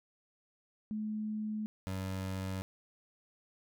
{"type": "tone pair in turn", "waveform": ["sine", "25% pulse"], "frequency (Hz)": [214.3, 94.75], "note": ["A3", "F#2"], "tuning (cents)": [-45, 42], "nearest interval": "octave + major second", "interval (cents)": 1413, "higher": "first", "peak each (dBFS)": [-34, -32], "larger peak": "second", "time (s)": [[0.91, 1.66], [1.87, 2.62]], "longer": "neither", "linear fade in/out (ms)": 0, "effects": []}